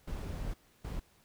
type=noise bursts at uneven times; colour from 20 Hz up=brown; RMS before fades=-38 dBFS; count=2; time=0.07-0.54 / 0.84-1 s; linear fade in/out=10 ms; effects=pink hiss -66 dBFS RMS until 1.24 s